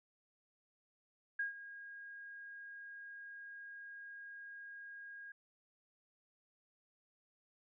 sine tone with ADSR envelope, 1631 Hz, G#6, 32 cents flat, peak -33 dBFS, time 1.39-5.32 s, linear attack 6 ms, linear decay 130 ms, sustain -15 dB, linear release 4 ms, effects none

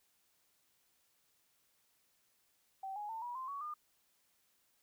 sine tone with pitch steps, 772 / 832.2 / 897.1 / 967.1 / 1042.5 / 1123.8 / 1211.4 Hz, G5 / G#5 / A5 / B5 / C6 / C#6 / D#6, -27 / +3 / +33 / -37 / -7 / +23 / -47 cents, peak -40 dBFS, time 2.83-3.74 s, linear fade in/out 5 ms, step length 130 ms, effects white hiss -75 dBFS RMS until 4.82 s

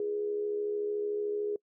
sine tone with amplitude modulation, 415.3 Hz, G#4, in tune, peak -27 dBFS, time 0-1.56 s, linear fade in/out 2 ms, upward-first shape sine, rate 73.5 Hz, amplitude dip 50%, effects noise-tail reverb RT60 0.1 s tail -24 dB re dry

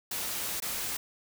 white noise with dropouts, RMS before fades -34 dBFS, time 0.11-0.97 s, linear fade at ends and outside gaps 5 ms, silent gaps 0.602-0.621 s, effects none

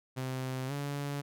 sawtooth tone with pitch glide, 130 to 142.59 Hz, C3 to C#3, -11 to +49 cents, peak -30 dBFS, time 0.16-1.22 s, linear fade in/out 20 ms, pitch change +160 cents, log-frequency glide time 0.67-0.72 s, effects none

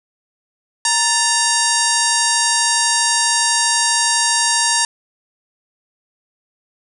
harmonic tone with a mistuned harmonic, 932.3 Hz, A#5, in tune, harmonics 1 / 2 / 3 / 4 / 5 / 6 / 7 / 8 / 9 / 10, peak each -21 / -22 / -27 / -26 / -22 / -22 / -23 / -23 / -26 / -22 dBFS, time 0.85-4.85 s, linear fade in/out 2 ms, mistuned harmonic 2, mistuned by -100 cents, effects none

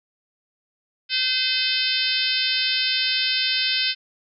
harmonic tone, 514 Hz, C5, 31 cents flat, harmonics 3 / 4 / 5 / 6 / 7 / 8 / 9 / 10, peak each -31 / -32 / -27 / -26 / -27 / -29 / -28 / -28 dBFS, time 1.09-3.95 s, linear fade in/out 50 ms, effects none

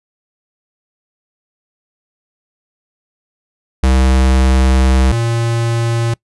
square tone pair in turn, 65 / 116.32 Hz, C2 / A#2, -11 / -3 cents, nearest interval minor seventh, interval 1008 cents, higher second, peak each -9 / -14 dBFS, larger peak first, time 3.83-5.12 / 5.12-6.14 s, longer first, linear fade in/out 5 ms, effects noise-tail reverb RT60 0.1 s tail -24 dB re dry + resampled to 24000 Hz

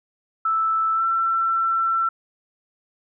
sine tone with pitch glide, 1318 to 1343.4 Hz, E6 to E6, -1 to +32 cents, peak -18 dBFS, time 0.45-2.09 s, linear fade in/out 5 ms, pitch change +33 cents, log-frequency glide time 0.94-1.03 s, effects none

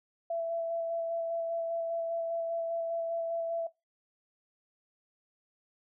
sine tone with vibrato, 667 Hz, E5, 20 cents sharp, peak -30 dBFS, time 0.3-3.67 s, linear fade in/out 5 ms, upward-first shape square, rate 5 Hz, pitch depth 9 cents each way, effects noise-tail reverb RT60 0.2 s tail -19 dB re dry

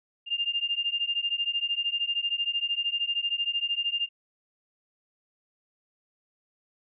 sine beating tone pair, 2798 / 2811 Hz, F7 / F7, +3 / +11 cents, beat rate 13 Hz, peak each -29 dBFS, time 0.26-4.09 s, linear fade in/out 50 ms, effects none

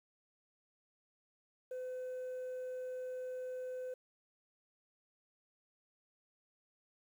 sine tone, 508 Hz, B4, 49 cents sharp, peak -37 dBFS, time 1.71-3.94 s, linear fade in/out 5 ms, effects tanh soft clip ceiling -39 dBFS + 11-bit

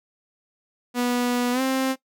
sawtooth tone with pitch glide, 244.7 to 263.8 Hz, B3 to C4, -16 to +14 cents, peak -17 dBFS, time 0.94-1.96 s, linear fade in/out 50 ms, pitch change +130 cents, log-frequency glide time 1.52-1.61 s, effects noise-tail reverb RT60 0.1 s tail -18 dB re dry

